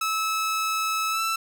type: tone with pitch glide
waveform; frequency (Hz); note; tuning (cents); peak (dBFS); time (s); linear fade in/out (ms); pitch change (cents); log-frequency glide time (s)
sawtooth; 1300 to 1328.1; E6 to E6; -24 to +13; -20; 0.01-1.36; 5; +37; 1.1-1.21
effects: none

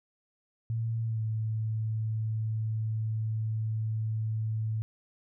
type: tone with pitch glide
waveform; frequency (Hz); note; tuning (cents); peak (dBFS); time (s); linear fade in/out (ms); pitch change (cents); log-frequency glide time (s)
sine; 113.7 to 110.02; A#2 to A2; -43 to 0; -28; 0.7-4.82; 0; -57; 1.05-1.21
effects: none

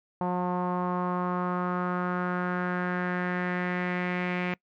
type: tone with low-pass filter sweep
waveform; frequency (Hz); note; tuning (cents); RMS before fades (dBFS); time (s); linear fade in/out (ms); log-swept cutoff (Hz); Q
sawtooth; 179.5; F3; +48; -29; 0.21-4.54; 0; 910 to 2300; 3.8
effects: noise-tail reverb RT60 0.1 s tail -25 dB re dry

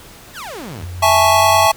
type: exponential sweep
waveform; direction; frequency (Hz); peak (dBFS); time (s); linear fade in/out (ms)
sawtooth; down; 1996 to 53.9; -24; 0.33-0.87; 50
type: tone with pitch glide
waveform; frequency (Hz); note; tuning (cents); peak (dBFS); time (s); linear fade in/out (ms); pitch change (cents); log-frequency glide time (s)
sine; 89.3 to 93.74; F2 to F#2; +39 to +23; -25; 0.79-1.67; 10; +84; 1.25-1.43
type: chord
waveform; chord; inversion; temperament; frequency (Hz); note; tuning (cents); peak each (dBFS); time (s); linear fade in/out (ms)
square; A major seventh; second; equal; 659.3 / 830.6 / 880 / 1108.7; E5 / G#5 / A5 / C#6; 0 / 0 / 0 / 0; -16; 1.02-1.72; 10
effects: pink hiss -40 dBFS RMS until 1.76 s

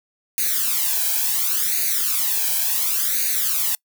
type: noise with flanger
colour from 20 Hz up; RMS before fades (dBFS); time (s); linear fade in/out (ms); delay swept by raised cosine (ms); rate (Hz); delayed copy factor
blue; -21; 0.38-3.75; 0; 0.46 to 1.27; 0.7; +0.85
effects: noise-tail reverb RT60 0.1 s tail -26 dB re dry

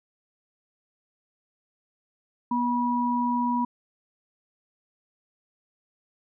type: tone pair together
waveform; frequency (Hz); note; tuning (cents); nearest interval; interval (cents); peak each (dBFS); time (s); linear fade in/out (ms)
sine; 242.8 / 971; B3 / B5; -29 / -30; 2 octaves; 2399; -25; 2.51-3.65; 5
effects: none

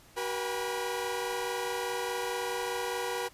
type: tone cluster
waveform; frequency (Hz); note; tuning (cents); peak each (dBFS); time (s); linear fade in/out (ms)
sawtooth; 376.5 / 480.1 / 809 / 985; F#4 / B4 / G#5 / B5; +30 / -49 / -46 / -5; -34 / -30 / -36 / -36; 0.16-3.29; 20
effects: pink hiss -57 dBFS RMS until 3.33 s + resampled to 32000 Hz

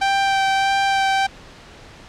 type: tone with vibrato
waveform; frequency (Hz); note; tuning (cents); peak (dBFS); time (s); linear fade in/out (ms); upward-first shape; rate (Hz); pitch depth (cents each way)
sawtooth; 782; G5; -4; -12; 0.01-1.27; 10; sine; 1.6; 12
effects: pink hiss -42 dBFS RMS until 2.08 s + low-pass 5000 Hz 12 dB/octave

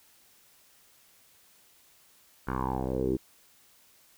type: tone with low-pass filter sweep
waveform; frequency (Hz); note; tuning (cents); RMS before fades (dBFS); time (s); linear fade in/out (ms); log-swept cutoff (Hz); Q
10% pulse; 64.8; C2; -16; -30; 2.47-3.17; 10; 1400 to 340; 5.3
effects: white hiss -61 dBFS RMS until 4.17 s

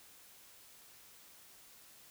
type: silence
effects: white hiss -59 dBFS RMS until 2.1 s

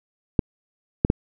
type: clicks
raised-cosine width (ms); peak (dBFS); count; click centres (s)
3; -3; 3; 0.392 / 1.049 / 1.101
effects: none

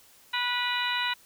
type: harmonic tone with a mistuned harmonic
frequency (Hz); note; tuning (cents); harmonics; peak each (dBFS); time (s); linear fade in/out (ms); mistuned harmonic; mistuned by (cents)
489.7; B4; -15; 2 / 3 / 4 / 5 / 6 / 7 / 8; -32 / -33 / -33 / -35 / -33 / -42 / -33; 0.33-1.14; 10; 7; +67
effects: white hiss -57 dBFS RMS until 1.25 s

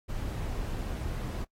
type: noise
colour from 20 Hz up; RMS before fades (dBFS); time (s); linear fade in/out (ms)
brown; -34; 0.08-1.45; 20
effects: noise-tail reverb RT60 0.1 s tail -23 dB re dry + AAC 48 kbps

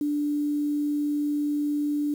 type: tone with quantisation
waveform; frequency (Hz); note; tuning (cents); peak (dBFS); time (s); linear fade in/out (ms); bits
sine; 293.7; D4; 0; -23; 0.01-2.14; 2; 8
effects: none

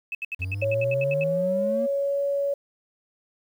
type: tone bursts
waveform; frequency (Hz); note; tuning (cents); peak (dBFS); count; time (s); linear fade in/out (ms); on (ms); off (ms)
sine; 2595; E7; -28; -27; 12; 0.12-1.238; 2; 29; 70
type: exponential sweep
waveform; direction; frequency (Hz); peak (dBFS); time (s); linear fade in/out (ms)
triangle; up; 88.4 to 240; -26; 0.39-1.87; 20
type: tone with pitch glide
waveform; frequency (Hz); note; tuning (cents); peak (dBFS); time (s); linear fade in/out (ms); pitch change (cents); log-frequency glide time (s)
sine; 554.4 to 562.1; C#5 to C#5; 0 to +24; -22; 0.62-2.54; 5; +24; 1.7-2.22
effects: 9-bit

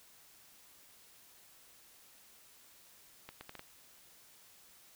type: accelerating click train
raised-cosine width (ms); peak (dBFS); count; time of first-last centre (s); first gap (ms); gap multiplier
0.3; -30; 5; 3.29-3.594; 120; 0.7
effects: white hiss -61 dBFS RMS until 4.95 s

